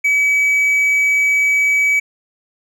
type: tone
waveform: triangle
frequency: 2282 Hz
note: C#7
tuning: 50 cents sharp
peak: -10 dBFS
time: 0.04-2 s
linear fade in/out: 10 ms
effects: none